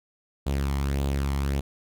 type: tone with flanger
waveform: sawtooth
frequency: 69.3 Hz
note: C#2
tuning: in tune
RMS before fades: -26 dBFS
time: 0.46-1.61 s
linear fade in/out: 10 ms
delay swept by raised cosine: 0.26 to 0.97 ms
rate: 1.7 Hz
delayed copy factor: +0.5
effects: none